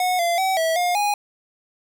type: tone with pitch steps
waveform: square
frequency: 731 / 687 / 761 / 651 / 711 / 824 Hz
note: F#5 / F5 / F#5 / E5 / F5 / G#5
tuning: -21 / -29 / +48 / -22 / +31 / -14 cents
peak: -19 dBFS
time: 0-1.14 s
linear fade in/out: 2 ms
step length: 190 ms
effects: none